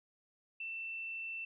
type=tone; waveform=sine; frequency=2677 Hz; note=E7; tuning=26 cents sharp; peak=-39 dBFS; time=0.6-1.45 s; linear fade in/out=5 ms; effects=none